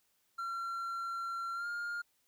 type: tone with pitch glide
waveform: triangle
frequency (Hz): 1366 to 1411.7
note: F6 to F6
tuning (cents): -39 to +18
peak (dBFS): -34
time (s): 0.38-2.02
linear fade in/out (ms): 10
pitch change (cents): +57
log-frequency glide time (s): 1.54-1.67
effects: white hiss -75 dBFS RMS until 2.27 s